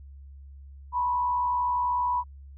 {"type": "tone with frequency modulation", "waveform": "sine", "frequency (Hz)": 982, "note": "B5", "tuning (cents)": -10, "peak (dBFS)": -23, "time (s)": [0.92, 2.24], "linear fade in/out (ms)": 50, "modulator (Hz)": 71.3, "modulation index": 0.46, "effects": ["added 69 Hz sine -43 dBFS peak until 2.57 s"]}